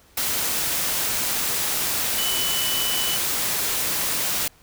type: tone in noise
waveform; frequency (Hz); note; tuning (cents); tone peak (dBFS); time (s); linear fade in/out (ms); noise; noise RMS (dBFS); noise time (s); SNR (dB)
sine; 2984; F#7; +14; -26; 2.18-3.17; 5; white; -24; 0.17-4.48; -5
effects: pink hiss -55 dBFS RMS until 4.62 s